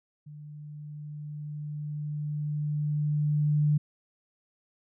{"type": "tone with level ramp", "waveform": "sine", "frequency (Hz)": 149, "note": "D3", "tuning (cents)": 25, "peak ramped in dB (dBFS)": [-42, -20], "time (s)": [0.26, 3.78], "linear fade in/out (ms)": 10, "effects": []}